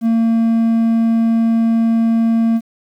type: tone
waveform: triangle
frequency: 227.8 Hz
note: A#3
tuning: 40 cents flat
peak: -9 dBFS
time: 0.01-2.61 s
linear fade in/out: 50 ms
effects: 8-bit